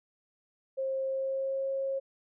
sine tone with pitch glide, 533 to 540.8 Hz, C5 to C#5, +32 to -43 cents, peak -29 dBFS, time 0.77-2 s, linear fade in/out 20 ms, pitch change +25 cents, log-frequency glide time 1.07-1.68 s, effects none

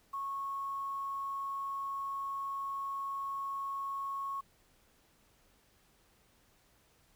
sine tone with quantisation, 1100 Hz, C#6, 14 cents flat, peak -35 dBFS, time 0.13-4.41 s, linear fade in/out 10 ms, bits 10, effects pink hiss -68 dBFS RMS until 7.15 s

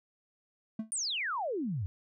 triangle tone with exponential decay, 220 Hz, A3, in tune, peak -27 dBFS, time 0.79-0.91 s, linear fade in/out 5 ms, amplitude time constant 26 ms
sine exponential sweep, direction down, 9690 to 85.6 Hz, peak -31 dBFS, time 0.92-1.86 s, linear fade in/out 0 ms
effects none

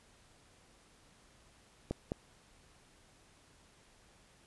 clicks, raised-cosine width 2 ms, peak -21 dBFS, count 2, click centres 1.91 / 2.119 s, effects pink hiss -64 dBFS RMS until 4.46 s + resampled to 24000 Hz

